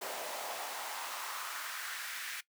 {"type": "noise with high-pass filter sweep", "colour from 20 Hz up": "pink", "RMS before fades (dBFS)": -41, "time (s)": [0.01, 2.41], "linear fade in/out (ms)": 10, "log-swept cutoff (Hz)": [550, 1900], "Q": 2.2, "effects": ["noise-tail reverb RT60 0.1 s tail -18 dB re dry"]}